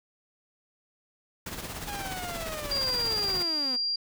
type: noise with tremolo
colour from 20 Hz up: pink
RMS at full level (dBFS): -35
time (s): 1.46-3.43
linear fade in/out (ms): 5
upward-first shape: sine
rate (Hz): 17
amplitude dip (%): 55
type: linear sweep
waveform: sawtooth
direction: down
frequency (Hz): 830.6 to 240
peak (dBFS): -32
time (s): 1.87-3.77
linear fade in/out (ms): 20
type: tone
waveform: sine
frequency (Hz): 4765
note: D8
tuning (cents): +24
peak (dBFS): -26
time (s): 2.71-3.96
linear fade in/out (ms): 5
effects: none